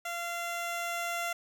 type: tone with level ramp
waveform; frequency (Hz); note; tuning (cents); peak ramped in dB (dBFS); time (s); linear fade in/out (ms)
15% pulse; 688; F5; -26; -28 to -25; 0.05-1.33; 5
effects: none